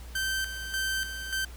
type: tone with tremolo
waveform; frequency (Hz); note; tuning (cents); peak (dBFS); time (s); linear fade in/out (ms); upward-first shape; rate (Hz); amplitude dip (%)
sawtooth; 1553; G6; -17; -24; 0.15-1.45; 5; square; 1.7; 60
effects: added 60 Hz sine -41 dBFS peak until 1.56 s + pink hiss -51 dBFS RMS until 1.56 s